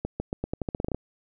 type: accelerating click train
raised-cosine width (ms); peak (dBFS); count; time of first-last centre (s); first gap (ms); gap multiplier
2; -15; 13; 0.05-0.946; 150; 0.86
effects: none